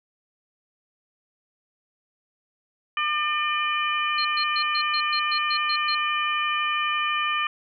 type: harmonic tone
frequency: 601 Hz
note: D5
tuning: 40 cents sharp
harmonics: 2 / 3 / 4 / 5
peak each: -25 / -30 / -28 / -30 dBFS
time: 2.97-7.47 s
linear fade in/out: 2 ms
type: tone bursts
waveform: sine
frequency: 4186 Hz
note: C8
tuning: in tune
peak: -25 dBFS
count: 10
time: 4.18-5.95 s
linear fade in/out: 5 ms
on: 69 ms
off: 120 ms
effects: none